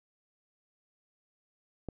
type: click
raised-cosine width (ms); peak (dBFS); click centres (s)
2; -24; 1.887
effects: none